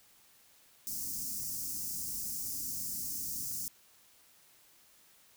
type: band-stop noise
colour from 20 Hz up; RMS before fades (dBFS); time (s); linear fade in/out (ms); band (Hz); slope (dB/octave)
white; -38; 0.87-3.68; 0; 300 to 5100; 48
effects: white hiss -63 dBFS RMS until 5.36 s